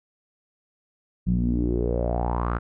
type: tone with low-pass filter sweep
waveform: sawtooth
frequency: 59.3 Hz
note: A#1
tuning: 30 cents sharp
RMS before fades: -24 dBFS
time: 1.26-2.59 s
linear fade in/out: 20 ms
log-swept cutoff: 170 to 1400 Hz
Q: 5.6
effects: none